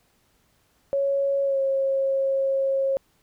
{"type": "tone with pitch glide", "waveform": "sine", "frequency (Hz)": [554.4, 541.4], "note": ["C#5", "C#5"], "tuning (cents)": [0, -41], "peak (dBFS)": -20, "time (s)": [0.93, 2.97], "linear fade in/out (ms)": 0, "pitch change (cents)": -41, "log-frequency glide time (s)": [1.44, 1.59], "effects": ["pink hiss -65 dBFS RMS until 3.22 s"]}